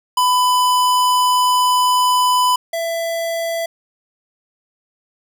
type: tone pair in turn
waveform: square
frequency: 999 / 666.8 Hz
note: B5 / E5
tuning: +20 / +20 cents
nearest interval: perfect fifth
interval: 700 cents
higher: first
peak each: -13 / -20 dBFS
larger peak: first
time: 0.17-2.56 / 2.73-3.66 s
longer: first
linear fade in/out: 5 ms
effects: none